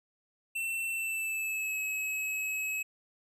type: tone with pitch glide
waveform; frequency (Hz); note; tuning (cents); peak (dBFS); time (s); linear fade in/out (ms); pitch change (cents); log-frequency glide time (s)
square; 2690 to 2567; E7 to E7; +34 to -47; -32; 0.55-2.83; 10; -81; 0.92-1.79
effects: none